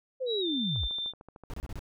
sine linear sweep, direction down, 535 to 36.71 Hz, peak -29 dBFS, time 0.2-0.88 s, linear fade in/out 20 ms
sine tone with pitch glide, 3875 to 3574 Hz, B7 to A7, -34 to +26 cents, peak -31 dBFS, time 0.26-1.13 s, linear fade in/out 50 ms, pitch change -140 cents, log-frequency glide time 0.4-0.47 s
click train, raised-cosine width 1 ms, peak -34 dBFS, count 13, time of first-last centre 0.76-1.662 s, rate 13.3 Hz
brown noise bursts, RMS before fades -37 dBFS, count 5, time 1.5-1.792 s, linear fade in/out 0 ms, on 36 ms, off 28 ms
effects none

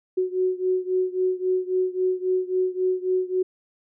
sine beating tone pair, 368.6 / 372.3 Hz, F#4 / F#4, -7 / +11 cents, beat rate 3.7 Hz, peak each -23 / -25 dBFS, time 0.17-3.43 s, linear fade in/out 10 ms, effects none

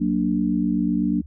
sine chord, Gb augmented, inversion none, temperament equal, 185 / 233.1 / 293.7 Hz, Gb3 / Bb3 / D4, 0 / 0 / 0 cents, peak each -23 dBFS, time 0-1.22 s, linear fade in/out 20 ms, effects added 75 Hz sine -38 dBFS peak until 1.26 s

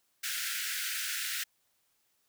pink high-pass noise, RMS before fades -35 dBFS, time 0.23-1.44 s, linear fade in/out 10 ms, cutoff 1400 Hz, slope 96 dB/octave, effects white hiss -74 dBFS RMS until 2.28 s

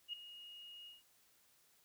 sine tone with ADSR envelope, 2868 Hz, F7, 45 cents sharp, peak -38 dBFS, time 0.08-1.03 s, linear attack 52 ms, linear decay 4 ms, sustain -13 dB, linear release 160 ms, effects white hiss -71 dBFS RMS until 1.84 s

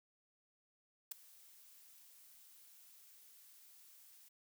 blue noise with ADSR envelope, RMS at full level -39 dBFS, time 1.11-4.29 s, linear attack 8 ms, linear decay 7 ms, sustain -23 dB, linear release 11 ms, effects none

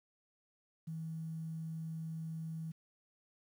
sine tone, 161.2 Hz, E3, 38 cents flat, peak -39 dBFS, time 0.87-2.72 s, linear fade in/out 10 ms, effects 11-bit

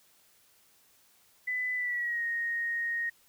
sine tone with pitch glide, 2000 to 1866.1 Hz, B6 to A#6, +21 to +1 cents, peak -29 dBFS, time 1.47-3.1 s, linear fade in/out 10 ms, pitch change -120 cents, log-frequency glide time 1.75-2.24 s, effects white hiss -64 dBFS RMS until 3.28 s

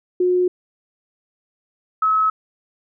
sine tone pair in turn, 361.5 / 1288.2 Hz, F#4 / E6, -40 / -40 cents, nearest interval octave + minor seventh, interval 2200 cents, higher second, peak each -14 dBFS, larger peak neither, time 0.2-0.48 / 2.02-2.3 s, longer neither, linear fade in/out 5 ms, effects none

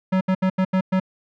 square tone bursts at uneven times, 187.7 Hz, F#3, 25 cents sharp, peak -17 dBFS, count 6, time 0.12-0.21 / 0.28-0.35 / 0.42-0.5 / 0.58-0.65 / 0.73-0.81 / 0.92-1 s, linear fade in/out 10 ms, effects low-pass 2000 Hz 12 dB/octave

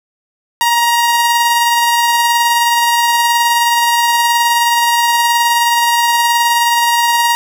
sawtooth tone with tremolo, 943 Hz, A#5, 20 cents sharp, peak -5 dBFS, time 0.61-7.35 s, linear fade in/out 0 ms, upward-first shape sine, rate 19 Hz, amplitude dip 25%, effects none

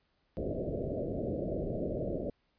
white low-pass noise, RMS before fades -35 dBFS, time 0.37-2.3 s, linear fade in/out 0 ms, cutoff 640 Hz, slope 96 dB/octave, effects pink hiss -75 dBFS RMS until 2.58 s + resampled to 11025 Hz

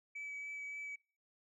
sine tone with vibrato, 2290 Hz, D7, 44 cents flat, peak -40 dBFS, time 0.15-0.96 s, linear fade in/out 10 ms, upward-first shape triangle, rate 3.5 Hz, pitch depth 12 cents each way, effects noise-tail reverb RT60 0.4 s tail -24 dB re dry + tanh soft clip ceiling -40 dBFS

